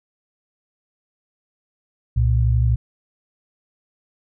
sine tone pair together, 65.41 / 117.15 Hz, C2 / A#2, 0 / +9 cents, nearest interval minor seventh, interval 1009 cents, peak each -17 dBFS, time 2.16-2.76 s, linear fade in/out 10 ms, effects none

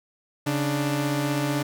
sawtooth tone pair together, 140 / 295.8 Hz, C#3 / D4, +18 / +13 cents, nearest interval octave + minor second, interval 1295 cents, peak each -22 dBFS, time 0.46-1.63 s, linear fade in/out 10 ms, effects none

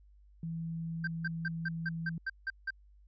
sine tone, 164.81 Hz, E3, in tune, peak -35 dBFS, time 0.43-2.18 s, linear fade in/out 2 ms
triangle tone bursts, 1568 Hz, G6, in tune, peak -30 dBFS, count 9, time 1.04-2.706 s, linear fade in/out 5 ms, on 34 ms, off 170 ms
effects added 50 Hz sine -57 dBFS peak until 3.07 s + resampled to 16000 Hz

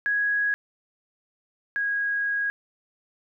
sine tone pair in turn, 1661.2 / 1645.9 Hz, G#6 / G#6, 0 / -16 cents, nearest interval unison, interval 16 cents, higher first, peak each -21 / -23 dBFS, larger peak first, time 0.06-0.54 / 1.76-2.5 s, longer second, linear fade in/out 0 ms, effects none

